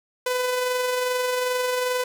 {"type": "tone with amplitude modulation", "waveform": "sawtooth", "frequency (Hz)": 501, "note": "B4", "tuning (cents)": 25, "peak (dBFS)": -17, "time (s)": [0.26, 2.04], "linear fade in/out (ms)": 5, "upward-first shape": "sine", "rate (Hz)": 22.5, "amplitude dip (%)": 30, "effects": []}